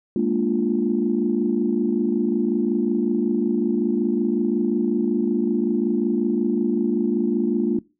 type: chord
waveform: sine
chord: Bb dominant seventh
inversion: third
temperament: equal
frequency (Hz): 207.7 / 233.1 / 293.7 / 349.2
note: Ab3 / Bb3 / D4 / F4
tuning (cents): 0 / 0 / 0 / 0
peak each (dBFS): -24 / -22 / -25 / -23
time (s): 0.16-7.79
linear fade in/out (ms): 2
effects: noise-tail reverb RT60 0.3 s tail -22 dB re dry + tanh soft clip ceiling -8 dBFS